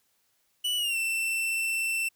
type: tone with pitch glide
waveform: 45% pulse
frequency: 2958 to 2681 Hz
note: F#7 to E7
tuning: -1 to +29 cents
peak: -26 dBFS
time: 0.64-2.09 s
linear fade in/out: 10 ms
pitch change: -170 cents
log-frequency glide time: 0.77-0.97 s
effects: white hiss -71 dBFS RMS until 2.15 s